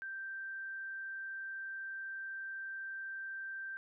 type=tone; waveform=sine; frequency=1568 Hz; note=G6; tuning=in tune; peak=-40 dBFS; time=0.02-3.77 s; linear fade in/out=0 ms; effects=none